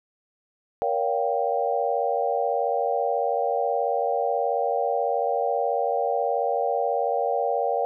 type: chord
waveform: sine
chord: G half-diminished seventh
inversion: first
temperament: just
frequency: 470.4 / 564.5 / 705.6 / 784 Hz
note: Bb4 / Db5 / F5 / G5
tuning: +16 / +31 / +18 / 0 cents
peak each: -27 dBFS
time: 0.82-7.85 s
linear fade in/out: 0 ms
effects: none